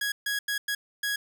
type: tone bursts at uneven times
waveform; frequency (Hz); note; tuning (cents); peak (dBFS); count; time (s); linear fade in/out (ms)
sawtooth; 1661.2; G#6; 0; -23; 5; 0.01-0.12 / 0.26-0.39 / 0.48-0.58 / 0.68-0.75 / 1.03-1.16; 5
effects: none